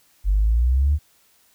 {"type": "exponential sweep", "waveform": "sine", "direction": "up", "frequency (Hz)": [46.5, 76.6], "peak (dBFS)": -14, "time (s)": [0.24, 0.99], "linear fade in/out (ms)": 50, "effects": ["tanh soft clip ceiling -10 dBFS", "white hiss -59 dBFS RMS until 1.54 s"]}